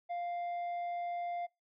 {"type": "tone with tanh clipping", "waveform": "sine", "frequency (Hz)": 698.5, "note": "F5", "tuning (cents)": 0, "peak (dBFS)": -36, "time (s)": [0.09, 1.47], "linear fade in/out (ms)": 20, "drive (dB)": 5, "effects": ["noise-tail reverb RT60 0.2 s tail -23 dB re dry"]}